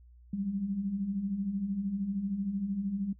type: beating tone pair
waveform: sine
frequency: 186.7 / 199.7 Hz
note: F#3 / G3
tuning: +16 / +32 cents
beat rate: 13 Hz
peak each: -38 / -31 dBFS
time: 0.33-3.13 s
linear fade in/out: 5 ms
effects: noise-tail reverb RT60 0.1 s tail -20 dB re dry + added 60 Hz sine -53 dBFS peak until 3.19 s